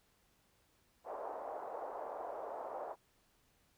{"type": "band-pass noise", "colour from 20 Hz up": "pink", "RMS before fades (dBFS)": -44, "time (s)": [1.04, 2.96], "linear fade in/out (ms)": 50, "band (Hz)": [530, 900], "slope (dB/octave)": 24, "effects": ["pink hiss -73 dBFS RMS until 3.77 s"]}